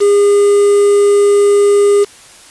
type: tone with quantisation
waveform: triangle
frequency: 406.6 Hz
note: G#4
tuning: 37 cents flat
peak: -4 dBFS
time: 0-2.05 s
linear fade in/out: 20 ms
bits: 4
effects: white hiss -39 dBFS RMS until 2.5 s + resampled to 24000 Hz